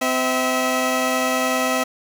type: tone pair together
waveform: 15% pulse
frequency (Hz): 257.1 / 647.9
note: C4 / E5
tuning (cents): -30 / -30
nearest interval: octave + major third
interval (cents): 1600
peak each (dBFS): -15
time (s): 0.01-1.84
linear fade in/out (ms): 10
effects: none